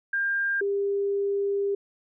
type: tone pair in turn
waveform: sine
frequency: 1600 / 400 Hz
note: G6 / G4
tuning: +35 / +35 cents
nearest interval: 2 octaves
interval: 2400 cents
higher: first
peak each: -23 dBFS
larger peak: neither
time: 0.13-0.61 / 0.61-1.75 s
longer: second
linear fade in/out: 5 ms
effects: none